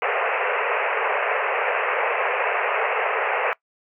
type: band-pass noise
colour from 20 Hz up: pink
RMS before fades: -23 dBFS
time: 0.02-3.53 s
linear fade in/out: 0 ms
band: 420 to 2700 Hz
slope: 96 dB/octave
effects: noise-tail reverb RT60 0.1 s tail -21 dB re dry